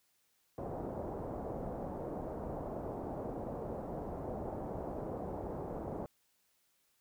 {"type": "low-pass noise", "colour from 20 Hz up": "white", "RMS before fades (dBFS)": -41, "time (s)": [0.58, 6.06], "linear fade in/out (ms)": 0, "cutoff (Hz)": 720, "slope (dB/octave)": 24, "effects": ["white hiss -75 dBFS RMS until 7 s"]}